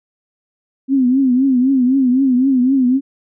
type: tone with vibrato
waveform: sine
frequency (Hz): 259.7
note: C4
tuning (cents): -13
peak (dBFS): -10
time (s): 0.88-3.01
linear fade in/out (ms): 50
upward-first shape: triangle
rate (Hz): 3.9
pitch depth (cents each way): 120
effects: none